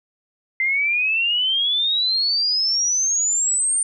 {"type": "exponential sweep", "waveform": "sine", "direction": "up", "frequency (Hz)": [2065, 8990], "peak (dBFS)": -17, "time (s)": [0.6, 3.83], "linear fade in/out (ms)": 2, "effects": []}